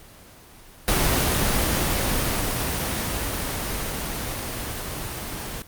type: noise with level ramp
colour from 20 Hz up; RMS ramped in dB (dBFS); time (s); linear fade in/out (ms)
pink; -20 to -32; 0.88-5.62; 0
effects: pink hiss -47 dBFS RMS until 5.67 s + Opus 24 kbps